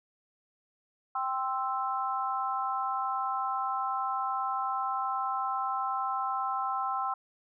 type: chord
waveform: sine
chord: C major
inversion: second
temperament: equal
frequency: 784 / 1046.5 / 1318.5 Hz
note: G5 / C6 / E6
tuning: 0 / 0 / 0 cents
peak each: -33 dBFS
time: 1.15-7.14 s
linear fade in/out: 5 ms
effects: none